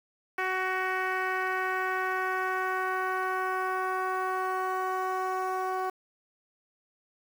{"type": "tone with low-pass filter sweep", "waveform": "10% pulse", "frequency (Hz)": 373.9, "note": "F#4", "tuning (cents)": 18, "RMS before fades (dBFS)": -30, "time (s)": [0.38, 5.9], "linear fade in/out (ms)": 5, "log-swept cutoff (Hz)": [2100, 960], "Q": 1.7, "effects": ["8-bit"]}